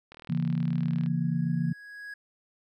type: click train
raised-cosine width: 0.3 ms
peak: -30 dBFS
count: 38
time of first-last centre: 0.12-1.061 s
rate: 39.3 Hz
type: chord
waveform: sine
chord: A# diminished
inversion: first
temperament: just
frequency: 139.85 / 167.82 / 233.1 Hz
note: C#3 / E3 / A#3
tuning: +16 / +31 / 0 cents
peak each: -30 / -27 / -32 dBFS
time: 0.29-1.73 s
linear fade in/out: 10 ms
type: tone with exponential growth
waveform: triangle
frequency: 1661.2 Hz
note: G#6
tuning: in tune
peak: -35 dBFS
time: 0.53-2.14 s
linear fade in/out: 5 ms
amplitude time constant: 350 ms
effects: none